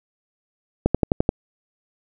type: click train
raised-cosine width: 2 ms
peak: -3 dBFS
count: 6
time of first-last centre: 0.86-1.291 s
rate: 11.6 Hz
effects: none